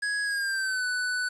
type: tone with pitch glide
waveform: square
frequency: 1665 to 1491.9 Hz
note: G#6 to F#6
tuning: +4 to +14 cents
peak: -27 dBFS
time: 0.02-1.29 s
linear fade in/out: 10 ms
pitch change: -190 cents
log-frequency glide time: 0.24-0.85 s
effects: resampled to 24000 Hz + 9-bit